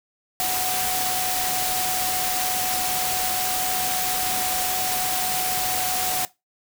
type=tone in noise; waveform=sine; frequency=740 Hz; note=F#5; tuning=in tune; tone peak=-27 dBFS; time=0.4-6.25 s; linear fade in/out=0 ms; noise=white; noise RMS=-25 dBFS; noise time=0.4-6.25 s; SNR=-5 dB; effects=noise-tail reverb RT60 0.2 s tail -18 dB re dry